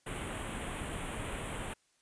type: band-stop noise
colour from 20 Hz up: pink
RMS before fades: -39 dBFS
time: 0.06-1.74 s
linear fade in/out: 10 ms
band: 3300 to 8100 Hz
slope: 48 dB/octave
effects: white hiss -72 dBFS RMS until 2.01 s + resampled to 22050 Hz